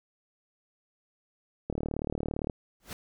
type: click train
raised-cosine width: 2 ms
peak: -18 dBFS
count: 31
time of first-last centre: 1.7-2.498 s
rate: 37.6 Hz
type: noise with exponential growth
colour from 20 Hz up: pink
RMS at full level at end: -35 dBFS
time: 2.8-2.93 s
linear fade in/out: 1 ms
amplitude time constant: 27 ms
effects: none